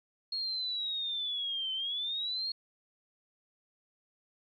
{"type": "linear two-way sweep", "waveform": "sine", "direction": "down then up", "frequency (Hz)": [4301, 3059, 4301], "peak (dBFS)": -32, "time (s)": [0.32, 2.52], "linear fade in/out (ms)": 5, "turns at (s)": 1.73, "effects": ["12-bit"]}